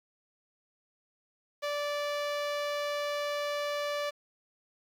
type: tone with low-pass filter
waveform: sawtooth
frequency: 583 Hz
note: D5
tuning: 13 cents flat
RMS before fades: -33 dBFS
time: 1.62-4.11 s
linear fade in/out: 20 ms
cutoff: 4700 Hz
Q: 1
effects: 9-bit